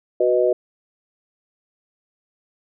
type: chord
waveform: sine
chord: B major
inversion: second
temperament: equal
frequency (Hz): 370 / 493.9 / 622.3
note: F#4 / B4 / D#5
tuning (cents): 0 / 0 / 0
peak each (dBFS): -19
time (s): 0.2-0.53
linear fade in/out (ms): 5
effects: none

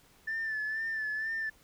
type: tone with vibrato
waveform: sine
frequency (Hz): 1760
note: A6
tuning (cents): 0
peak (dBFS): -30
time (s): 0.27-1.5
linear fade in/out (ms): 10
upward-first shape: sine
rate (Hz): 2.1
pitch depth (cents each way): 43
effects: tanh soft clip ceiling -28 dBFS + pink hiss -62 dBFS RMS until 1.63 s

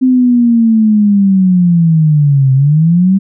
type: linear two-way sweep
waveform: sine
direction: down then up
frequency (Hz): 260 to 130.81 to 196.7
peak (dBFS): -5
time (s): 0.01-3.19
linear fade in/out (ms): 20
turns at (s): 2.53
effects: none

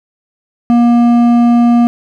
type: tone with hard clipping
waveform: sine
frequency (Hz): 237.8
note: A#3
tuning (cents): +35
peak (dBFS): -7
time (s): 0.7-1.87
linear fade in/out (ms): 0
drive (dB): 8
effects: none

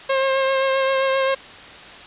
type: tone with vibrato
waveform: sawtooth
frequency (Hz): 535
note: C5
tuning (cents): +38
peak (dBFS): -13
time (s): 0.09-1.35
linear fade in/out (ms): 10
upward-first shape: triangle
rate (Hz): 7.6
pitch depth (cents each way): 23
effects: white hiss -39 dBFS RMS until 2.06 s + resampled to 8000 Hz

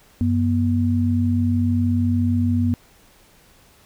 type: tone pair together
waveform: sine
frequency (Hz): 95 / 241.5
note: F#2 / B3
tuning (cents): +46 / -39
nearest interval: octave + major third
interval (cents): 1615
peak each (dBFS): -19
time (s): 0.21-2.74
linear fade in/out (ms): 0
effects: pink hiss -53 dBFS RMS until 3.85 s

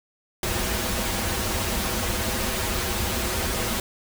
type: noise with comb filter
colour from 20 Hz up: pink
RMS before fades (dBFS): -26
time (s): 0.43-3.8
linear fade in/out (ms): 2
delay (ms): 6.9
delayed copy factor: -0.65
effects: none

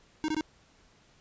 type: tone bursts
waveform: square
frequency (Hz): 311.1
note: D#4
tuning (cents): 0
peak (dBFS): -28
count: 3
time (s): 0.24-0.409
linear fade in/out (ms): 0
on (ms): 43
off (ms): 20
effects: pink hiss -62 dBFS RMS until 1.2 s + resampled to 16000 Hz

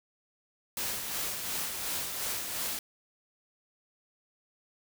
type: noise with tremolo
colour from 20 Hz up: white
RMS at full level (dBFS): -33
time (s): 0.77-2.79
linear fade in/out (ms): 2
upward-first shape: sine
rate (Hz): 2.8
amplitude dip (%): 40
effects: none

